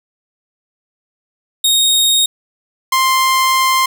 sawtooth tone pair in turn, 3729 / 1049.4 Hz, A#7 / C6, 0 / +5 cents, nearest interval octave + minor seventh, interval 2195 cents, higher first, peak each -7 dBFS, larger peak neither, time 1.64-2.26 / 2.92-3.86 s, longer second, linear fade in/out 5 ms, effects none

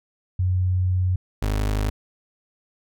sine / 30% pulse tone pair in turn, 91.7 / 51.7 Hz, F#2 / G#1, -15 / -7 cents, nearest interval minor seventh, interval 992 cents, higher first, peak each -18 dBFS, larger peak neither, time 0.39-1.16 / 1.42-1.9 s, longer first, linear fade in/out 5 ms, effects none

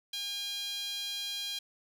sawtooth tone with high-pass filter, 810 Hz, G#5, 43 cents flat, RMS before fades -37 dBFS, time 0.13-1.59 s, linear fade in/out 5 ms, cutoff 3500 Hz, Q 4.9, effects none

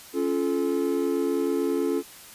triangle chord, Db augmented, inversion none, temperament just, 277.2 / 346.5 / 433.1 Hz, Db4 / F4 / A4, 0 / -14 / -27 cents, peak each -25 dBFS, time 0.13-2.03 s, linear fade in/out 50 ms, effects white hiss -46 dBFS RMS until 2.34 s + resampled to 32000 Hz

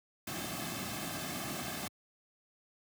pink noise with comb filter, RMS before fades -39 dBFS, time 0.27-1.88 s, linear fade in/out 5 ms, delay 2.1 ms, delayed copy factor -0.65, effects high-pass 100 Hz 12 dB/octave

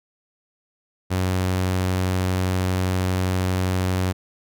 sawtooth tone, 92.5 Hz, F#2, in tune, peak -16 dBFS, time 1.1-4.13 s, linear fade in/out 20 ms, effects none

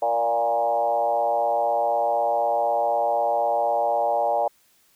sine tone with frequency modulation, 702 Hz, F5, 9 cents sharp, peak -19 dBFS, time 0.02-4.48 s, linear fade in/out 5 ms, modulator 116 Hz, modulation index 1.5, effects white hiss -61 dBFS RMS until 4.95 s

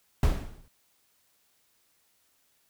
brown noise with exponential decay, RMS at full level -19 dBFS, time 0.23-0.68 s, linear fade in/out 1 ms, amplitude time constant 96 ms, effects white hiss -69 dBFS RMS until 2.69 s

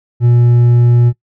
triangle tone with hard clipping, 120.2 Hz, B2, 46 cents flat, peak -7 dBFS, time 0.2-1.13 s, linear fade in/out 50 ms, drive 7 dB, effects noise-tail reverb RT60 0.1 s tail -21 dB re dry

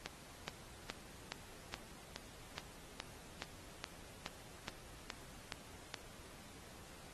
click train, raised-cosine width 0.2 ms, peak -23 dBFS, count 15, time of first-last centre 0.06-5.942 s, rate 2.38 Hz, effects pink hiss -57 dBFS RMS until 7.13 s + AAC 32 kbps

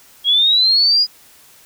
sine linear sweep, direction up, 3258 to 4954 Hz, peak -10 dBFS, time 0.24-1.07 s, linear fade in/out 50 ms, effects white hiss -47 dBFS RMS until 1.65 s

